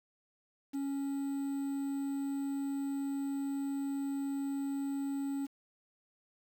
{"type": "tone with quantisation", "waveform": "triangle", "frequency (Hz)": 277.2, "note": "C#4", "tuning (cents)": 0, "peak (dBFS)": -31, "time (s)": [0.73, 5.47], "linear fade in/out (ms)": 20, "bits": 9, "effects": []}